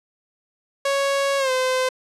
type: tone with pitch glide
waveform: sawtooth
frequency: 554.4 to 514.3 Hz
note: C#5 to C5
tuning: 0 to -30 cents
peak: -15 dBFS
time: 0.85-1.89 s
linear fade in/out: 5 ms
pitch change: -130 cents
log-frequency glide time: 1.38-1.51 s
effects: low-pass 9000 Hz 12 dB/octave